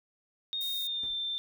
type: tone with pitch glide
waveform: sine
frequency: 3700 to 3570 Hz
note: A#7 to A7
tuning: -14 to +24 cents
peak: -31 dBFS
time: 0.53-1.38 s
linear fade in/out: 0 ms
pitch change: -62 cents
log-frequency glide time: 0.73-1.1 s
type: noise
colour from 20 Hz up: violet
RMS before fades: -42 dBFS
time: 0.61-0.87 s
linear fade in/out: 0 ms
type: noise with exponential decay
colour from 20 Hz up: brown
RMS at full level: -41 dBFS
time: 1.03-1.22 s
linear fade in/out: 1 ms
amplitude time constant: 40 ms
effects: none